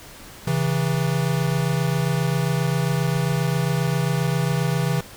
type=tone pair together; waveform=square; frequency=134.9 / 162.38 Hz; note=C#3 / E3; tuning=-47 / -26 cents; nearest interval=minor third; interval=321 cents; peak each=-23 dBFS; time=0.47-5.01 s; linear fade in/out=5 ms; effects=pink hiss -42 dBFS RMS until 5.16 s